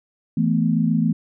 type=chord; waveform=sine; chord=E suspended fourth; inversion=none; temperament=just; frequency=164.81 / 219.8 / 247.2 Hz; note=E3 / A3 / B3; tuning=0 / -2 / +2 cents; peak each=-20 / -20 / -22 dBFS; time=0.37-1.13 s; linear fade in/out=5 ms; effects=none